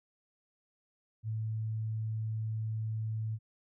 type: tone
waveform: sine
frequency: 110 Hz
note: A2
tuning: in tune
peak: -32 dBFS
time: 1.23-3.39 s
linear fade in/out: 50 ms
effects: none